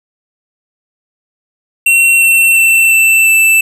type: tone with pitch steps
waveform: square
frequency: 2724 / 2705 / 2686 / 2668 / 2650 Hz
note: F7 / E7 / E7 / E7 / E7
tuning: -44 / +44 / +32 / +20 / +9 cents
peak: -6 dBFS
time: 1.86-3.61 s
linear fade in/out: 5 ms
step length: 350 ms
effects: none